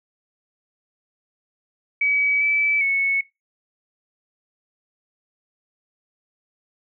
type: tone with pitch steps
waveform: sine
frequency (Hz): 2277 / 2307 / 2206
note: C#7 / D7 / C#7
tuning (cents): +46 / -31 / -9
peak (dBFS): -17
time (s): 2.01-3.21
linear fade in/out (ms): 5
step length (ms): 400
effects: noise-tail reverb RT60 0.2 s tail -20 dB re dry